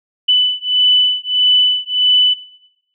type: beating tone pair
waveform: sine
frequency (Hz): 2991 / 2992.6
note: F#7 / F#7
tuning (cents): +18 / +19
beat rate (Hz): 1.6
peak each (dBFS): -14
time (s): 0.28-2.34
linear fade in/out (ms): 10
effects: noise-tail reverb RT60 0.9 s tail -19 dB re dry